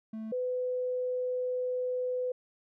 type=tone pair in turn; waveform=triangle / sine; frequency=220 / 502.2 Hz; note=A3 / B4; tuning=0 / +29 cents; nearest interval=octave + major second; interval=1429 cents; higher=second; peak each=-34 / -29 dBFS; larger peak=second; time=0.13-0.32 / 0.32-2.32 s; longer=second; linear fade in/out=5 ms; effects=none